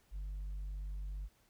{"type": "tone", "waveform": "sine", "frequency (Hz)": 48.85, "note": "G1", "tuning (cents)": -5, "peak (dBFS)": -36, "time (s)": [0.11, 1.29], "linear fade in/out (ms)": 50, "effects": ["tanh soft clip ceiling -38 dBFS", "pink hiss -71 dBFS RMS until 1.49 s"]}